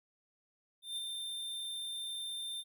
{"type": "tone with ADSR envelope", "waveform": "square", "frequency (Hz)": 3591, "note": "A7", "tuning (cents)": 35, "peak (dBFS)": -36, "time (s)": [0.82, 2.64], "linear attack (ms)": 150, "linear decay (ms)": 24, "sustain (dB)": -3, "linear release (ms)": 43, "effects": []}